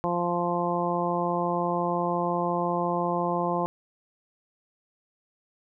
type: harmonic tone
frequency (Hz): 174.3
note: F3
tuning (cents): -3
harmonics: 1 / 2 / 3 / 4 / 5 / 6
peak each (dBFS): -31 / -31 / -31 / -31 / -31 / -31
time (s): 0.04-3.66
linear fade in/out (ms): 0
effects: none